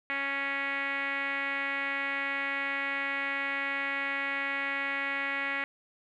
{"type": "tone with low-pass filter", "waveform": "5% pulse", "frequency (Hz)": 277.2, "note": "C#4", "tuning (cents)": 0, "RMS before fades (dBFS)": -32, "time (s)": [0.1, 5.64], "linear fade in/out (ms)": 0, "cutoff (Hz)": 2100, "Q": 4.2, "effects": []}